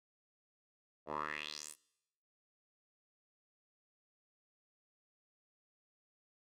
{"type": "tone with band-pass filter sweep", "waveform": "10% pulse", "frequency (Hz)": 75.4, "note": "D2", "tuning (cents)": 46, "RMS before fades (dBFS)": -43, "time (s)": [1.06, 1.76], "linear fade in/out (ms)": 50, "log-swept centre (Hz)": [640, 11000], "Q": 4, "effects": ["noise-tail reverb RT60 0.9 s tail -23 dB re dry"]}